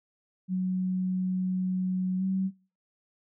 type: tone with pitch glide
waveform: sine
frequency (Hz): 185 to 189.98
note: F#3 to F#3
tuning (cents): 0 to +46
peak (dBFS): -25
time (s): 0.48-2.51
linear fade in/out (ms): 50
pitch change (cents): +46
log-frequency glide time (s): 2.18-2.23
effects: noise-tail reverb RT60 0.4 s tail -23 dB re dry